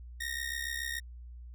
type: ring-modulated tone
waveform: sawtooth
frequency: 1858 Hz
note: A#6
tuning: 6 cents flat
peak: -28 dBFS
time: 0.2-1 s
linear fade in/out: 10 ms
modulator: 33.5 Hz
effects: added 60 Hz sine -44 dBFS peak until 1.54 s